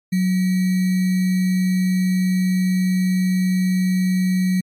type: tone with sample-and-hold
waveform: sine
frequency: 184.6 Hz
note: F#3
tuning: 4 cents flat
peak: -15 dBFS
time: 0.12-4.61 s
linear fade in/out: 10 ms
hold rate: 2100 Hz
effects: MP3 64 kbps